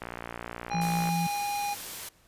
click train, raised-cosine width 0.5 ms, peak -21 dBFS, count 64, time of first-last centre 0.02-1.09 s, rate 58.9 Hz
harmonic tone, 817 Hz, G#5, 29 cents flat, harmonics 1 / 3 / 5 / 7, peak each -29 / -39 / -43 / -46 dBFS, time 0.7-1.75 s, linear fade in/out 20 ms
sine tone, 170.2 Hz, F3, 44 cents flat, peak -27 dBFS, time 0.74-1.27 s, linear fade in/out 5 ms
white noise, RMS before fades -39 dBFS, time 0.81-2.09 s, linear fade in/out 5 ms
effects pink hiss -62 dBFS RMS until 2.27 s + resampled to 32000 Hz

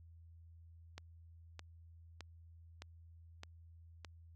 click train, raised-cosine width 0.2 ms, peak -30 dBFS, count 6, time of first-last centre 0.98-4.047 s, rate 1.63 Hz, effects added 83 Hz sine -56 dBFS peak until 4.35 s

